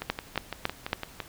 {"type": "two click trains", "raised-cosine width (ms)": 0.3, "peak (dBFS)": [-9, -16], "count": [4, 8], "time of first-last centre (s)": [[0.1, 0.931], [0.02, 1.202]], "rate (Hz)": [3.61, 5.92], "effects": ["pink hiss -50 dBFS RMS until 1.28 s"]}